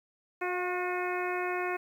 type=harmonic tone with a mistuned harmonic; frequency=361.3 Hz; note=F#4; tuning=41 cents flat; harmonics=1 / 2 / 3 / 4 / 5 / 6 / 7; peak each=-33 / -36 / -38 / -39 / -40 / -41 / -41 dBFS; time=0.41-1.77 s; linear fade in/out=10 ms; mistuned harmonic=2; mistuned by=-20 cents; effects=10-bit